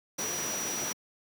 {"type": "tone in noise", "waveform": "sine", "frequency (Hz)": 5830, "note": "F#8", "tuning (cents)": -26, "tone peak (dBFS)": -33, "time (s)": [0.18, 0.93], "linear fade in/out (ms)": 10, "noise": "pink", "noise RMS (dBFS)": -35, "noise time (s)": [0.18, 0.93], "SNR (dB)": -1, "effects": ["high-pass 200 Hz 12 dB/octave"]}